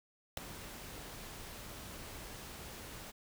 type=noise with ADSR envelope; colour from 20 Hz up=pink; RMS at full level=-31 dBFS; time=0.37-3.12 s; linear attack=4 ms; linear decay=3 ms; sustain=-17 dB; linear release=21 ms; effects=none